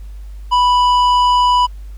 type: tone with tanh clipping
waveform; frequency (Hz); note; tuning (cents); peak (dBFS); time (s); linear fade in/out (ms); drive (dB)
triangle; 987.8; B5; 0; -11; 0.51-1.67; 20; 14
effects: added 50 Hz sine -28 dBFS peak until 1.97 s + pink hiss -53 dBFS RMS until 1.97 s